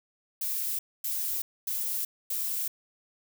violet noise bursts, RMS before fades -31 dBFS, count 4, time 0.41-2.68 s, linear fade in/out 5 ms, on 380 ms, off 250 ms, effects none

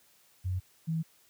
sine tone pair in turn, 92 / 162 Hz, F#2 / E3, -9 / -30 cents, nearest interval minor seventh, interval 979 cents, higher second, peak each -28 dBFS, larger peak neither, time 0.44-0.6 / 0.87-1.03 s, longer neither, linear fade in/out 20 ms, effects white hiss -64 dBFS RMS until 1.29 s + high-pass 60 Hz 12 dB/octave

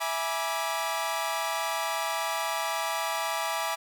sawtooth chord, E dominant seventh, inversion none, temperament equal with one note detuned, 659.3 / 830.6 / 970.8 / 1174.7 Hz, E5 / G#5 / B5 / D6, 0 / 0 / -30 / 0 cents, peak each -30 dBFS, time 0-3.76 s, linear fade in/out 20 ms, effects none

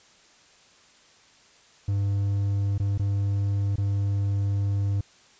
triangle tone with dropouts, 99.9 Hz, G2, 33 cents sharp, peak -20 dBFS, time 1.88-5.01 s, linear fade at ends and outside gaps 5 ms, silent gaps 2.78-2.798 / 2.978-2.994 / 3.759-3.78 s, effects white hiss -56 dBFS RMS until 5.39 s + resampled to 16000 Hz

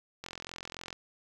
click train, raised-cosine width 0.2 ms, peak -23 dBFS, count 31, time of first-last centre 0.24-0.928 s, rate 43.6 Hz, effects 9-bit

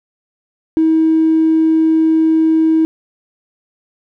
triangle tone with tanh clipping, 320 Hz, D#4, 49 cents sharp, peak -8 dBFS, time 0.77-2.85 s, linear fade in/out 0 ms, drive 1 dB, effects none

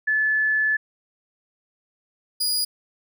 sine / sawtooth tone pair in turn, 1731 / 4896 Hz, A6 / D#8, -29 / -29 cents, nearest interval octave + tritone, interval 1800 cents, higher second, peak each -18 dBFS, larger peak neither, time 0.07-0.77 / 2.4-2.65 s, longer first, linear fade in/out 10 ms, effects none

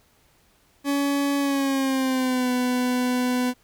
40% pulse tone with pitch glide, 281.8 to 249.6 Hz, C#4 to B3, +29 to +19 cents, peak -20 dBFS, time 0.84-3.54 s, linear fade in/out 50 ms, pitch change -210 cents, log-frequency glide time 1.39-2.51 s, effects pink hiss -61 dBFS RMS until 3.63 s

